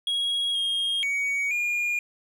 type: tone with pitch steps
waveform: triangle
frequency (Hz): 3305 / 3243 / 2248 / 2423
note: G#7 / G#7 / C#7 / D#7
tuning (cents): -9 / -42 / +24 / -47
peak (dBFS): -22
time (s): 0.07-1.99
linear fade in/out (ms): 2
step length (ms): 480
effects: none